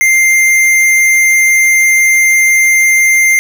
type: tone with hard clipping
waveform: triangle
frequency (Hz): 2098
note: C7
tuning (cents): +4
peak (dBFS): -7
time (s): 0.01-3.39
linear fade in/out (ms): 0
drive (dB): 18
effects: none